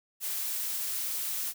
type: noise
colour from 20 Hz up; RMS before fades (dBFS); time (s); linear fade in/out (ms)
blue; -33; 0.2-1.54; 50
effects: none